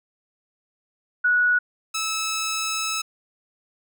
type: tone pair in turn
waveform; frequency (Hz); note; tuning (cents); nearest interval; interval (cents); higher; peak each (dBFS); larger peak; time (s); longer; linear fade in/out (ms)
sine / 10% pulse; 1466 / 1302.6; F#6 / E6; -16 / -21; major second; 205; first; -16; neither; 1.24-1.59 / 1.94-3.02; second; 10
effects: none